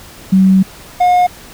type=tone pair in turn; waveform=sine / triangle; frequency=190 / 718.8 Hz; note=F#3 / F5; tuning=+46 / +50 cents; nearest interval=octave + major seventh; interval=2304 cents; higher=second; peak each=-5 dBFS; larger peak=neither; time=0.32-0.63 / 1-1.27 s; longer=first; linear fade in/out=10 ms; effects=pink hiss -36 dBFS RMS until 1.53 s